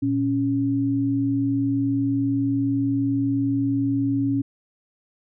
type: tone pair together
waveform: sine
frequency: 117.16 / 277.2 Hz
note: A#2 / C#4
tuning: +9 / 0 cents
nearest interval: octave + minor third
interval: 1491 cents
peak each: -26 / -20 dBFS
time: 0.02-4.42 s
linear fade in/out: 10 ms
effects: none